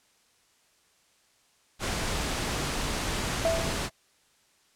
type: noise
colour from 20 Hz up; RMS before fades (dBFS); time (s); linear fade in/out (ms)
pink; -30; 1.79-3.9; 50
type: tone with exponential decay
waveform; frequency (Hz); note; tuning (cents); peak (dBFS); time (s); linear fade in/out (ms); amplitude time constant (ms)
sine; 659.3; E5; 0; -20; 3.45-3.91; 2; 100
effects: white hiss -65 dBFS RMS until 4.75 s + low-pass 9000 Hz 12 dB/octave